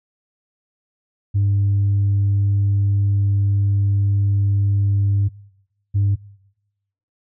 sine tone pair in turn, 100.1 / 100.1 Hz, G2 / G2, +37 / +37 cents, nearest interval unison, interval 0 cents, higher neither, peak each -12 dBFS, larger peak neither, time 1.34-5.29 / 5.94-6.16 s, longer first, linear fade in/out 20 ms, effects noise-tail reverb RT60 1.0 s tail -26 dB re dry + tanh soft clip ceiling -12 dBFS

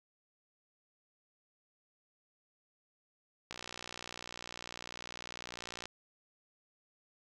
click train, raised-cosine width 0.2 ms, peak -25 dBFS, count 142, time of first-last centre 3.51-5.856 s, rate 60.1 Hz, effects none

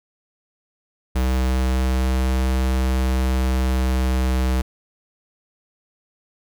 square tone, 64.3 Hz, C2, 30 cents flat, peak -18 dBFS, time 1.15-4.62 s, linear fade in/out 10 ms, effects none

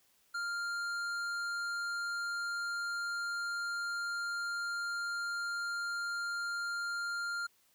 triangle tone with hard clipping, 1398 Hz, F6, 1 cent sharp, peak -36 dBFS, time 0.34-7.47 s, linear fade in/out 10 ms, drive 14 dB, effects white hiss -70 dBFS RMS until 7.74 s

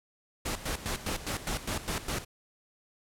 pink noise with tremolo, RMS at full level -32 dBFS, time 0.45-2.25 s, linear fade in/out 10 ms, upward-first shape square, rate 4.9 Hz, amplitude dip 75%, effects low-pass 12000 Hz 12 dB/octave

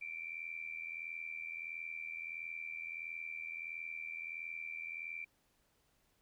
sine tone with amplitude modulation, 2349 Hz, D7, in tune, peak -38 dBFS, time 0.01-5.25 s, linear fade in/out 10 ms, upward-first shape sine, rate 81.5 Hz, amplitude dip 75%, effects pink hiss -75 dBFS RMS until 6.21 s

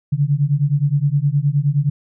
sine beating tone pair, 138.9 / 148.5 Hz, C#3 / D3, +4 / +20 cents, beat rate 9.6 Hz, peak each -17 / -17 dBFS, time 0.12-1.9 s, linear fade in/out 10 ms, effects none

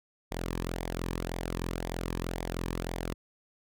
sawtooth tone with flanger, 43.19 Hz, F1, 18 cents flat, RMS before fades -35 dBFS, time 0.31-3.14 s, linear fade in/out 10 ms, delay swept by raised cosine 0.71 to 1.46 ms, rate 1.9 Hz, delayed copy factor -0.6, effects none

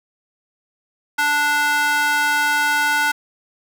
square tone with high-pass filter, 293.7 Hz, D4, in tune, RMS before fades -18 dBFS, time 1.18-3.12 s, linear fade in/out 10 ms, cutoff 1200 Hz, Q 6.8, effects none

